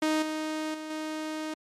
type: tone with level steps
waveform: sawtooth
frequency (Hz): 311.1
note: D#4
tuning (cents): 0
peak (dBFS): -20 / -26 / -32 / -28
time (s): 0.02-1.54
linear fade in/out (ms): 5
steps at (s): 0.22 / 0.74 / 0.9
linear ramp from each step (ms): 5
effects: low-pass 9000 Hz 12 dB/octave + MP3 96 kbps